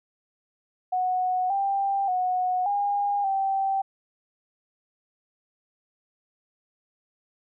sine tone with pitch steps, 736 / 790 / 733 / 811 / 778 Hz, F#5 / G5 / F#5 / G#5 / G5, -9 / +13 / -16 / -41 / -13 cents, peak -22 dBFS, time 0.92-3.82 s, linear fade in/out 10 ms, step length 580 ms, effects none

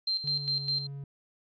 sine tone with tremolo, 4148 Hz, C8, 16 cents flat, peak -26 dBFS, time 0.07-0.87 s, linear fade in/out 5 ms, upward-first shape square, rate 4.9 Hz, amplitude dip 65%
triangle tone with pitch glide, 144.4 to 139.72 Hz, D3 to C#3, -29 to +14 cents, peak -35 dBFS, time 0.24-1.04 s, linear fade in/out 2 ms, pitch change -57 cents, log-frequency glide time 0.36-0.51 s
effects resampled to 11025 Hz

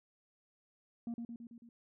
sine tone with echo, 234 Hz, A#3, 7 cents sharp, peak -34 dBFS, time 1.07-1.14 s, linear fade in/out 2 ms, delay 110 ms, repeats 5, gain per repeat -4 dB, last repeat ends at 1.69 s, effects tanh soft clip ceiling -36 dBFS

